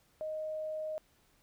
sine tone, 622.3 Hz, D#5, in tune, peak -35 dBFS, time 0.21-0.98 s, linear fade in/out 0 ms, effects pink hiss -69 dBFS RMS until 1.42 s

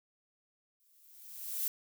violet noise with exponential growth, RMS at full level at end -32 dBFS, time 0.8-1.68 s, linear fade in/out 0 ms, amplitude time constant 190 ms, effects none

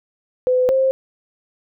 sine tone pair in turn, 506 / 529 Hz, B4 / C5, +42 / +19 cents, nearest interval minor second, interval 77 cents, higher second, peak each -13 dBFS, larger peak neither, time 0.47-0.69 / 0.69-0.91 s, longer neither, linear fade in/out 0 ms, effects none

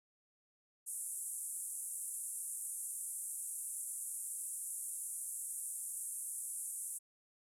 pink band-pass noise, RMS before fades -43 dBFS, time 0.86-6.99 s, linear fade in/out 20 ms, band 8400 to 11000 Hz, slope 48 dB/octave, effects none

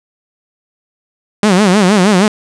sawtooth tone with vibrato, 196 Hz, G3, in tune, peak -3 dBFS, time 1.43-2.28 s, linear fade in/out 2 ms, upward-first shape sine, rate 6.4 Hz, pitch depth 170 cents each way, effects resampled to 22050 Hz + 7-bit

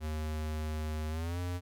square tone with pitch glide, 77.4 to 88.91 Hz, D#2 to F2, -9 to +31 cents, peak -34 dBFS, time 0-1.61 s, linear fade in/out 50 ms, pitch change +240 cents, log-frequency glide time 1.09-1.39 s, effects none

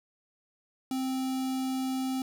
square tone with notch filter, 261.6 Hz, C4, in tune, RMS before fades -31 dBFS, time 0.91-2.22 s, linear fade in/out 2 ms, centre 1700 Hz, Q 1.2, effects 11-bit

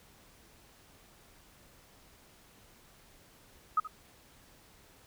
sine tone with echo, 1263 Hz, D#6, 26 cents sharp, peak -23 dBFS, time 3.77-3.8 s, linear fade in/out 5 ms, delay 75 ms, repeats 1, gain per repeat -15 dB, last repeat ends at 3.875 s, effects pink hiss -60 dBFS RMS until 5.06 s

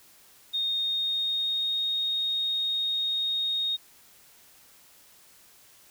sine tone with pitch glide, 3695 to 3721 Hz, A#7 to A#7, -16 to -4 cents, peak -25 dBFS, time 0.53-3.77 s, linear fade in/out 20 ms, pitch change +12 cents, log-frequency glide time 0.79-1.82 s, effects white hiss -56 dBFS RMS until 5.9 s

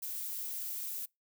violet noise, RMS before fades -39 dBFS, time 0.02-1.06 s, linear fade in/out 10 ms, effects noise-tail reverb RT60 0.2 s tail -26 dB re dry

